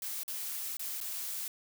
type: noise with dropouts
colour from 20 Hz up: blue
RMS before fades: -38 dBFS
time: 0.02-1.48 s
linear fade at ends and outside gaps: 2 ms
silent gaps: 0.234-0.279 / 0.77-0.794 / 1.004-1.011 s
effects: none